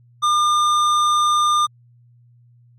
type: tone with hard clipping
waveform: sine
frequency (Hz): 1205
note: D6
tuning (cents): +44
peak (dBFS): -16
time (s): 0.22-1.67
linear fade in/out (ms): 20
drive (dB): 12
effects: added 120 Hz sine -49 dBFS peak until 2.78 s + Opus 48 kbps